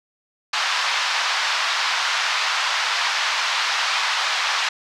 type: band-pass noise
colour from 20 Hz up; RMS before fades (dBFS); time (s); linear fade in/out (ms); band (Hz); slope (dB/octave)
pink; -22; 0.53-4.69; 5; 930 to 5300; 24
effects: none